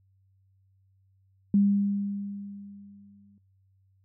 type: tone with exponential decay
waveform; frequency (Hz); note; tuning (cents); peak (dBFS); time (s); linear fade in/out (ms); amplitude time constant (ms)
sine; 200.9; G3; +43; -17; 1.54-3.38; 2; 400
effects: noise-tail reverb RT60 0.2 s tail -21 dB re dry + added 96 Hz sine -62 dBFS peak until 4.04 s